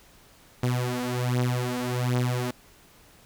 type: beating tone pair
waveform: sawtooth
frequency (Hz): 123.47 / 124.77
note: B2 / B2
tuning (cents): 0 / +18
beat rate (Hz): 1.3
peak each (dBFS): -23 / -24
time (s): 0.63-2.51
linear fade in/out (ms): 5
effects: pink hiss -55 dBFS RMS until 3.25 s